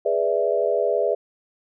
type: chord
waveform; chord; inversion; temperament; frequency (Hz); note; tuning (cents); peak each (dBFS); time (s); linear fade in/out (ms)
sine; E dominant seventh; first; equal; 415.3 / 493.9 / 587.3 / 659.3; G#4 / B4 / D5 / E5; 0 / 0 / 0 / 0; -24; 0.05-1.15; 10
effects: none